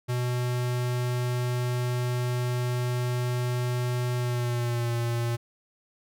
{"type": "tone with pitch glide", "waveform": "square", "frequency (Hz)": [123.47, 118.03], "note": ["B2", "A#2"], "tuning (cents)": [0, 22], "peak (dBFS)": -26, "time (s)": [0.08, 5.37], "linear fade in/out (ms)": 20, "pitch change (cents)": -78, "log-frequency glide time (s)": [4.16, 4.93], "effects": []}